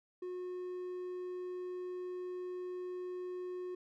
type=tone; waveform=triangle; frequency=362.6 Hz; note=F#4; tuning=35 cents flat; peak=-37 dBFS; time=0.22-3.75 s; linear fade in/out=5 ms; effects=none